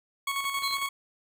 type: tone with tremolo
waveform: 20% pulse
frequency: 1107 Hz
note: C#6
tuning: 3 cents flat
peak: -22 dBFS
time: 0.27-0.89 s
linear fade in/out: 5 ms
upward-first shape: square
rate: 11 Hz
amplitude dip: 45%
type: clicks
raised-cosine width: 0.3 ms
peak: -30 dBFS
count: 7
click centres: 0.443 / 0.573 / 0.623 / 0.71 / 0.74 / 0.784 / 0.826 s
type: tone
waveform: triangle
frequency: 4126 Hz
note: C8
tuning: 25 cents flat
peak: -30 dBFS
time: 0.62-0.76 s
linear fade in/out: 20 ms
effects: none